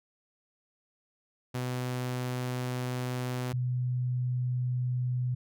sawtooth / sine tone pair in turn, 125.6 / 124.95 Hz, B2 / B2, +30 / +21 cents, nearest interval unison, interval 9 cents, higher first, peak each -27 dBFS, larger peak neither, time 1.54-3.53 / 3.53-5.35 s, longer first, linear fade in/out 10 ms, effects none

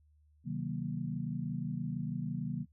sine chord, C half-diminished seventh, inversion none, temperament just, 130.81 / 156.98 / 188.37 / 235.5 Hz, C3 / Eb3 / Gb3 / Bb3, 0 / +16 / +31 / +18 cents, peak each -40 / -38 / -40 / -40 dBFS, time 0.44-2.66 s, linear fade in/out 50 ms, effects noise-tail reverb RT60 0.1 s tail -25 dB re dry + added 75 Hz sine -63 dBFS peak until 2.72 s

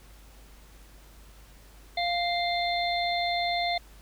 harmonic tone with a mistuned harmonic, 697 Hz, F5, 4 cents flat, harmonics 1 / 3 / 5 / 6, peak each -27 / -32 / -34 / -35 dBFS, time 1.97-3.78 s, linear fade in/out 5 ms, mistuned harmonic 5, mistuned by +43 cents, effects added 50 Hz sine -50 dBFS peak until 4.01 s + pink hiss -56 dBFS RMS until 4.01 s

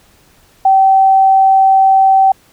sine tone, 771 Hz, G5, 29 cents flat, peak -5 dBFS, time 0.65-2.32 s, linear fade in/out 5 ms, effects pink hiss -49 dBFS RMS until 2.52 s

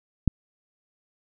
click, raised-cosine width 5 ms, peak -6 dBFS, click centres 0.277 s, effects none

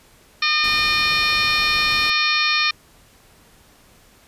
harmonic tone, 608 Hz, D#5, 40 cents flat, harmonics 2 / 3 / 4 / 5 / 6 / 7 / 8 / 9, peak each -24 / -25 / -20 / -30 / -25 / -24 / -31 / -28 dBFS, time 0.42-2.71 s, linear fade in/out 5 ms
pink noise, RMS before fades -34 dBFS, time 0.64-2.1 s, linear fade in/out 0 ms
effects pink hiss -52 dBFS RMS until 4.27 s + resampled to 32000 Hz

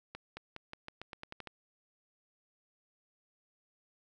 accelerating click train, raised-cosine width 0.3 ms, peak -27 dBFS, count 11, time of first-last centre 0.15-1.473 s, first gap 220 ms, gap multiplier 0.88, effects none

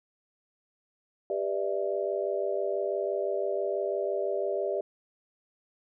sine chord, E minor seventh, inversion first, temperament just, 395.6 / 494.4 / 593.3 / 659.3 Hz, G4 / B4 / D5 / E5, +16 / +2 / +18 / 0 cents, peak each -31 / -36 / -31 / -35 dBFS, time 1.3-4.81 s, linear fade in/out 2 ms, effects none

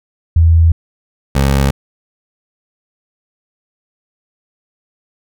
sine / 20% pulse tone pair in turn, 82.41 / 68.56 Hz, E2 / C#2, 0 / -18 cents, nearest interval minor third, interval 318 cents, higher first, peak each -5 dBFS, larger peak neither, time 0.36-0.72 / 1.35-1.71 s, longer neither, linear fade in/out 5 ms, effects none

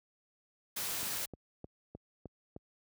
white noise, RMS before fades -37 dBFS, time 0.76-1.26 s, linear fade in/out 10 ms
click train, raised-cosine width 2 ms, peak -31 dBFS, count 6, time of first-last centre 1.03-2.564 s, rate 3.26 Hz
effects high-pass 60 Hz 12 dB/octave

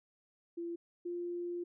sine tone pair in turn, 340.7 / 349.1 Hz, F4 / F4, -43 / -1 cents, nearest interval unison, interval 42 cents, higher second, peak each -37 / -36 dBFS, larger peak second, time 0.57-0.76 / 1.05-1.64 s, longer second, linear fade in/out 10 ms, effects none

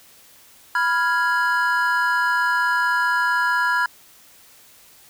triangle chord, F diminished, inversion second, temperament equal, 987.8 / 1396.9 / 1661.2 Hz, Cb6 / F6 / Ab6, 0 / 0 / 0 cents, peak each -20 dBFS, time 0.75-3.86 s, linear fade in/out 2 ms, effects white hiss -50 dBFS RMS until 5.09 s

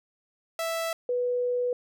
sawtooth / sine tone pair in turn, 659.3 / 491.9 Hz, E5 / B4, 0 / -7 cents, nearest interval perfect fourth, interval 507 cents, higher first, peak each -24 / -24 dBFS, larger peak neither, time 0.59-0.93 / 1.09-1.73 s, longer second, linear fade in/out 2 ms, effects none

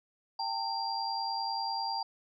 sine tone cluster, 790 / 900 / 4753 Hz, G5 / A5 / D8, +13 / +39 / +20 cents, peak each -36 / -35 / -36 dBFS, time 0.39-2.03 s, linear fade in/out 5 ms, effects none

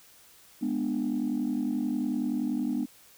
sine chord, G# diminished, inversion none, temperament equal with one note detuned, 207.7 / 246.9 / 297.8 Hz, G#3 / B3 / D4, 0 / 0 / +24 cents, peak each -32 / -28 / -30 dBFS, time 0.61-2.86 s, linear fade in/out 20 ms, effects tanh soft clip ceiling -21 dBFS + white hiss -56 dBFS RMS until 3.17 s

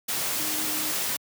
sine tone in noise, 306.8 Hz, D#4, 24 cents flat, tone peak -37 dBFS, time 0.39-0.91 s, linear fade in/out 10 ms, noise white, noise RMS -28 dBFS, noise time 0.08-1.17 s, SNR -12 dB, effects high-pass 100 Hz 12 dB/octave

